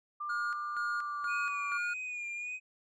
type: tone with pitch glide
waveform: sine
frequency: 1190 to 1147.5 Hz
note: D6 to D6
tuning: +22 to -40 cents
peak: -35 dBFS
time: 0.2-1.78 s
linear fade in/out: 10 ms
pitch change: -62 cents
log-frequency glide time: 0.92-1.51 s
type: tone with tremolo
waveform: triangle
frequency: 1429 Hz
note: F6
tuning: 39 cents sharp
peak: -31 dBFS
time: 0.29-1.94 s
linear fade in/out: 10 ms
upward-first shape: square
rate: 2.1 Hz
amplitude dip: 70%
type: tone with vibrato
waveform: triangle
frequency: 2452 Hz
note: D#7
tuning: 26 cents flat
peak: -35 dBFS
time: 1.27-2.6 s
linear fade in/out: 50 ms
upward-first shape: sine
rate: 1.7 Hz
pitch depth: 41 cents each way
effects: resampled to 22050 Hz